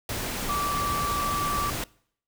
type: tone in noise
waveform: sine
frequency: 1161 Hz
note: D6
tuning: 20 cents flat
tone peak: -26 dBFS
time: 0.49-1.7 s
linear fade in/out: 2 ms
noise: pink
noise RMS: -31 dBFS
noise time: 0.09-1.84 s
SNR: +2 dB
effects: noise-tail reverb RT60 0.6 s tail -23 dB re dry